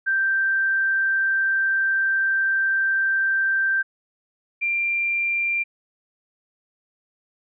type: tone pair in turn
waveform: sine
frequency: 1568 / 2377 Hz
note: G6 / D7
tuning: 0 / +20 cents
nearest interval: perfect fifth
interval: 720 cents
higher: second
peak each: -18 / -20 dBFS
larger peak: first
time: 0.06-3.83 / 4.61-5.64 s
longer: first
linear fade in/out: 20 ms
effects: none